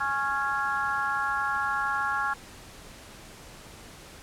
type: harmonic tone with a mistuned harmonic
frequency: 277.2 Hz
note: C#4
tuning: in tune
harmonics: 3 / 4 / 5 / 6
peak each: -32 / -31 / -29 / -32 dBFS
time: 0-2.34 s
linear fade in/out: 10 ms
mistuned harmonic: 4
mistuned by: -16 cents
effects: pink hiss -47 dBFS RMS until 4.22 s + low-pass 11000 Hz 12 dB/octave